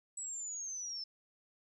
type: linear sweep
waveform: sine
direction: down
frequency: 7902 to 5240 Hz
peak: -39 dBFS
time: 0.17-1.04 s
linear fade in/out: 5 ms
effects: 13-bit